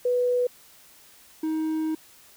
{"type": "tone pair in turn", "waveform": ["sine", "triangle"], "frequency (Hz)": [493.1, 315.4], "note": ["B4", "D#4"], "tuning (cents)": [-3, 24], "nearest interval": "minor sixth", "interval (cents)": 773, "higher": "first", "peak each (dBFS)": [-20, -22], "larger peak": "first", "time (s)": [[0.05, 0.47], [1.43, 1.95]], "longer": "second", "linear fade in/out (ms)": 5, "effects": ["white hiss -53 dBFS RMS until 2.36 s"]}